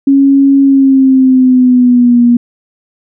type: tone with pitch glide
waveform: sine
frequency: 275.4 to 239.7 Hz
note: C#4 to A#3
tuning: -11 to +48 cents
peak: -3 dBFS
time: 0.07-2.37 s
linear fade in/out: 5 ms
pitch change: -241 cents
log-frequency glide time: 0.62-2.21 s
effects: none